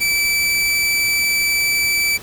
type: tone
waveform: sawtooth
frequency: 2316 Hz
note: D7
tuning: 25 cents flat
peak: -12 dBFS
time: 0-2.18 s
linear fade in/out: 20 ms
effects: pink hiss -37 dBFS RMS until 2.22 s